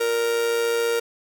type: tone with amplitude modulation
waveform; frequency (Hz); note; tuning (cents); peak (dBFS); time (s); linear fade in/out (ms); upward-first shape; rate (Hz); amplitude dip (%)
45% pulse; 466.2; A#4; 0; -18; 0-1; 10; sine; 114; 45
effects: none